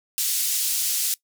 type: band-pass noise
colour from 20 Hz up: white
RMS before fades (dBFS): -24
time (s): 0.18-1.14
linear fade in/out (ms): 0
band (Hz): 4100 to 15000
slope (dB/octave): 12
effects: noise-tail reverb RT60 0.1 s tail -21 dB re dry